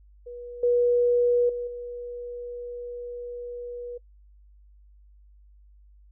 sine tone with level steps, 484.4 Hz, B4, 34 cents flat, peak -36 / -18 / -28 / -33 dBFS, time 0.26-3.98 s, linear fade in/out 10 ms, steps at 0.63 / 1.49 / 1.67 s, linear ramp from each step 5 ms, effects noise-tail reverb RT60 0.1 s tail -23 dB re dry + added 50 Hz sine -51 dBFS peak until 6.11 s

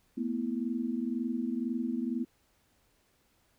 sine chord, A suspended second, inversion none, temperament equal with one note detuned, 224.9 / 246.9 / 329.6 Hz, A3 / B3 / E4, +38 / 0 / 0 cents, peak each -35 / -32 / -38 dBFS, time 0.17-2.25 s, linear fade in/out 10 ms, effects pink hiss -70 dBFS RMS until 3.58 s

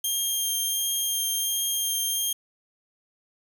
10% pulse tone with vibrato, 3200 Hz, G7, 35 cents sharp, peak -17 dBFS, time 0.04-2.33 s, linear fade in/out 5 ms, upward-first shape triangle, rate 1.4 Hz, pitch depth 12 cents each way, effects 8-bit

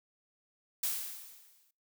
blue noise with exponential decay, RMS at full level -31 dBFS, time 0.83-1.71 s, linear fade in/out 5 ms, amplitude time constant 190 ms, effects noise-tail reverb RT60 0.4 s tail -26 dB re dry

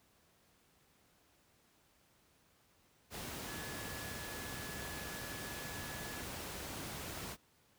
sine tone in noise, 1702 Hz, G#6, 42 cents sharp, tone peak -50 dBFS, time 3.44-6.24 s, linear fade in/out 50 ms, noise pink, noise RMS -44 dBFS, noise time 3.1-7.37 s, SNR -9 dB, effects pink hiss -70 dBFS RMS until 7.78 s + high-pass 60 Hz 12 dB/octave

